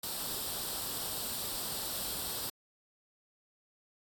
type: noise with comb filter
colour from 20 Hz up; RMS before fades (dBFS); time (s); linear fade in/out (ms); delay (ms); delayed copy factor
white; -37; 0.03-2.5; 5; 0.23; +0.6
effects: AAC 64 kbps